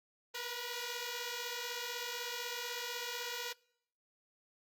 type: beating tone pair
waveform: 5% pulse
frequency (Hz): 474.7 / 490.7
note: A#4 / B4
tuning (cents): +31 / -11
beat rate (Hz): 16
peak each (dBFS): -30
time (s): 0.34-3.53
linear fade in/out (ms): 10
effects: noise-tail reverb RT60 0.7 s tail -25 dB re dry + Opus 24 kbps